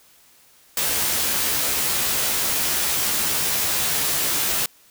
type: noise with comb filter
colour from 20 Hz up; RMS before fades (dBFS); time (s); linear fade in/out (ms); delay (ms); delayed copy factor
white; -22; 0.77-4.66; 2; 14; +0.8
effects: white hiss -54 dBFS RMS until 4.9 s